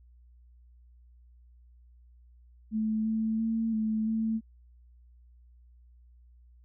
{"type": "tone with pitch steps", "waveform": "sine", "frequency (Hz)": [218, 220.9, 224.8, 218.3, 222.2], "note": ["A3", "A3", "A3", "A3", "A3"], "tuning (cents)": [-16, 7, 37, -13, 17], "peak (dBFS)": -26, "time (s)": [2.71, 4.41], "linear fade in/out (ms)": 50, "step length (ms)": 340, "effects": ["added 60 Hz sine -54 dBFS peak until 6.64 s"]}